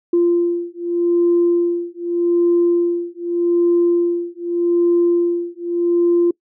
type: beating tone pair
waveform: sine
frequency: 345.3 / 346.13 Hz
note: F4 / F4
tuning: -20 / -15 cents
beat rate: 0.83 Hz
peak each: -16 dBFS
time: 0.13-6.31 s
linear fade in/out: 5 ms
effects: noise-tail reverb RT60 0.1 s tail -25 dB re dry + tanh soft clip ceiling -7 dBFS